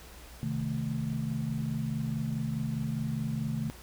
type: chord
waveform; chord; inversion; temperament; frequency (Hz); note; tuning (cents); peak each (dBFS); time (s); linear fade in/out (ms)
sine; A diminished; first; equal with one note detuned; 130.81 / 155.56 / 221; C3 / Eb3 / A3; 0 / 0 / +8; -34; 0.43-3.7; 0
effects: added 60 Hz sine -50 dBFS peak until 3.82 s + pink hiss -51 dBFS RMS until 3.82 s